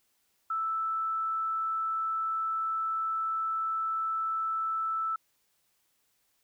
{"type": "tone", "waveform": "sine", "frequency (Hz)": 1318.5, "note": "E6", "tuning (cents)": 0, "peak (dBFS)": -28, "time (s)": [0.5, 5.16], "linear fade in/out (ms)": 5, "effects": ["white hiss -73 dBFS RMS until 6.43 s"]}